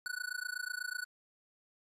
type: tone with amplitude modulation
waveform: square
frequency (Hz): 1480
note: F#6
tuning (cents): 0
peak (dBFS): -34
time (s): 0.06-1.05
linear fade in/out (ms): 0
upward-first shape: sine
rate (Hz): 28.1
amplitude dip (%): 100
effects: resampled to 32000 Hz